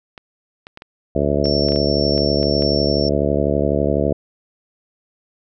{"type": "clicks", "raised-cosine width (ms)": 0.3, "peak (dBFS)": -20, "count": 11, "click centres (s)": [0.178, 0.669, 0.774, 0.821, 1.456, 1.686, 1.721, 1.76, 2.179, 2.43, 2.623]}
{"type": "harmonic tone", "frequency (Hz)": 72, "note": "D2", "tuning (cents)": -34, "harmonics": [1, 2, 3, 4, 5, 6, 7, 8, 9], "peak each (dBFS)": [-24, -24, -24, -24, -24, -24, -24, -24, -24], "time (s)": [1.15, 4.13], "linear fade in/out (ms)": 5}
{"type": "tone with tremolo", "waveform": "sine", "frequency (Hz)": 5440, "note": "F8", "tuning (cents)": -46, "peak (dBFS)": -21, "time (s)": [1.44, 3.09], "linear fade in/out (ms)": 5, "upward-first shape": "sine", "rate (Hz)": 1.8, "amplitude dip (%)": 25}
{"effects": []}